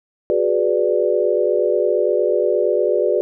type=chord; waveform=sine; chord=G# half-diminished seventh; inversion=third; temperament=equal with one note detuned; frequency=366.8 / 415.3 / 493.9 / 587.3 Hz; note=F#4 / G#4 / B4 / D5; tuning=-15 / 0 / 0 / 0 cents; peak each=-20 dBFS; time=0.3-3.21 s; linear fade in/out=0 ms; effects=none